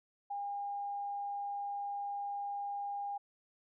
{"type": "tone", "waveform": "sine", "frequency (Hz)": 808, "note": "G#5", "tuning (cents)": -48, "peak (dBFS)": -36, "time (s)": [0.3, 3.18], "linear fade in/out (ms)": 10, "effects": []}